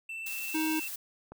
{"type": "tone with vibrato", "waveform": "triangle", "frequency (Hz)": 2667, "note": "E7", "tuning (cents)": 20, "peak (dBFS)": -35, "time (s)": [0.09, 0.88], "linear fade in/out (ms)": 5, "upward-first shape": "sine", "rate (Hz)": 16, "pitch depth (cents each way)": 10}
{"type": "noise with tremolo", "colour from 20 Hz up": "blue", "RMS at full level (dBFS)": -38, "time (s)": [0.26, 0.96], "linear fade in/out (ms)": 5, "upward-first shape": "triangle", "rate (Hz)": 18, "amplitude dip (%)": 25}
{"type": "tone", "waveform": "square", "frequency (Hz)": 314.6, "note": "D#4", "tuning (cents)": 19, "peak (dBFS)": -29, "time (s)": [0.54, 0.8], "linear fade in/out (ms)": 10}
{"type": "click", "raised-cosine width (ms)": 1, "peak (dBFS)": -31, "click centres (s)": 1.32}
{"effects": []}